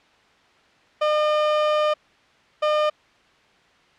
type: tone bursts at uneven times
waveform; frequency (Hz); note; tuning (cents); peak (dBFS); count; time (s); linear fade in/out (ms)
30% pulse; 606; D#5; -46; -15; 2; 1.01-1.94 / 2.62-2.9; 10
effects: white hiss -56 dBFS RMS until 3.98 s + low-pass 3000 Hz 12 dB/octave